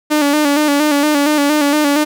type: tone with vibrato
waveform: sawtooth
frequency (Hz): 293.7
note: D4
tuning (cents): 0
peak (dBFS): -7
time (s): 0.1-2.05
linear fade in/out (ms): 20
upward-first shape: square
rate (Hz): 4.3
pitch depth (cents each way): 50
effects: none